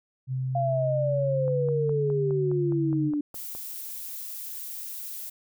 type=tone with pitch glide; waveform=sine; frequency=130 to 144.24 Hz; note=C3 to D3; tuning=-11 to -31 cents; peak=-26 dBFS; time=0.27-3.12 s; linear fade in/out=50 ms; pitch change=+180 cents; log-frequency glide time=0.54-1.83 s
type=exponential sweep; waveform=sine; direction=down; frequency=698.5 to 290 Hz; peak=-24 dBFS; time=0.55-3.21 s; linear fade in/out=5 ms
type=click train; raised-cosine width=1 ms; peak=-29 dBFS; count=11; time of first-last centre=1.48-3.55 s; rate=4.83 Hz
type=noise; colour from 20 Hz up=violet; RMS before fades=-37 dBFS; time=3.34-5.3 s; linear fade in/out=10 ms
effects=none